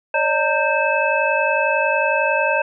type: tone cluster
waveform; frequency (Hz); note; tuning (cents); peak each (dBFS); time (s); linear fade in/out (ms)
sine; 558 / 609 / 913 / 1569 / 2604; C#5 / D#5 / A#5 / G6 / E7; +11 / -37 / -36 / +1 / -22; -22; 0.14-2.62; 5
effects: none